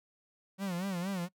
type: tone with vibrato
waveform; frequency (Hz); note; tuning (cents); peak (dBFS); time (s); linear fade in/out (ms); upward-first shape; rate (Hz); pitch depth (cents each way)
45% pulse; 185; F#3; 0; -33; 0.58-1.29; 50; sine; 4.3; 130
effects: noise-tail reverb RT60 0.1 s tail -24 dB re dry